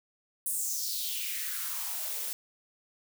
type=noise with high-pass filter sweep; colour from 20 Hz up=blue; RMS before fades=-34 dBFS; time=0.46-2.33 s; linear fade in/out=0 ms; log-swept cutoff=9800 to 390 Hz; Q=3.6; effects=none